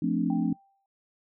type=chord; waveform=sine; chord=D minor seventh; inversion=first; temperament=equal; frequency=174.61 / 220 / 261.6 / 293.7 Hz; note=F3 / A3 / C4 / D4; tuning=0 / 0 / 0 / 0 cents; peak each=-29 dBFS; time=0.02-0.53 s; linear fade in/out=5 ms
type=tone with exponential decay; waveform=sine; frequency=786 Hz; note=G5; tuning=4 cents sharp; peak=-35 dBFS; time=0.3-0.86 s; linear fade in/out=2 ms; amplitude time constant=120 ms
effects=noise-tail reverb RT60 0.1 s tail -21 dB re dry